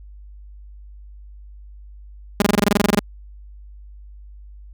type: tone bursts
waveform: sawtooth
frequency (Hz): 204.2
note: G#3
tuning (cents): -29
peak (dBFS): -8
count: 14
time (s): 2.4-2.993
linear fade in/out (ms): 2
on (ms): 21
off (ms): 23
effects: added 50 Hz sine -38 dBFS peak until 4.73 s